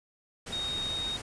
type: tone in noise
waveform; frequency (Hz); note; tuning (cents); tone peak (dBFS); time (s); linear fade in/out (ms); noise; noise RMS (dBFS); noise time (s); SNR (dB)
sine; 3729; A#7; 0; -31; 0.52-1.17; 10; pink; -40; 0.46-1.22; +6
effects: resampled to 22050 Hz